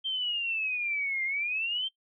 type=exponential two-way sweep; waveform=sine; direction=down then up; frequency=3170 to 2093 to 3170 Hz; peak=-28 dBFS; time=0.04-1.89 s; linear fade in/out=20 ms; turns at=1.24 s; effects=noise-tail reverb RT60 0.1 s tail -20 dB re dry